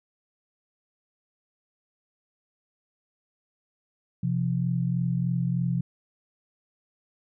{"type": "tone pair together", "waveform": "sine", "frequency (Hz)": [129.2, 172.46], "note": ["C3", "F3"], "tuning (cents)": [-21, -21], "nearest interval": "perfect fourth", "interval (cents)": 500, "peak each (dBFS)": -26, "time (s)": [4.23, 5.81], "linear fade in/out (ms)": 5, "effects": []}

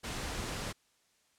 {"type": "noise", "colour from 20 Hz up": "pink", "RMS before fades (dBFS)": -38, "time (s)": [0.03, 0.73], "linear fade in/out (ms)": 20, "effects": ["white hiss -71 dBFS RMS until 1.38 s", "low-pass 9000 Hz 12 dB/octave"]}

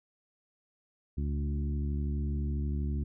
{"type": "harmonic tone with a mistuned harmonic", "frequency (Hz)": 72.2, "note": "D2", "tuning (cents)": -29, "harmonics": [1, 2, 3, 4, 5], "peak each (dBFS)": [-30, -37, -39, -44, -48], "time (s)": [1.17, 3.04], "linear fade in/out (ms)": 10, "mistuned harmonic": 2, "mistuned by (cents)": -15, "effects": []}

